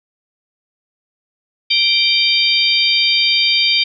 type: harmonic tone with a mistuned harmonic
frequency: 784 Hz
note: G5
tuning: in tune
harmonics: 3 / 4 / 5 / 6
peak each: -17 / -17 / -17 / -17 dBFS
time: 1.7-3.84 s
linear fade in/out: 10 ms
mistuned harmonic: 5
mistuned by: -110 cents
effects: none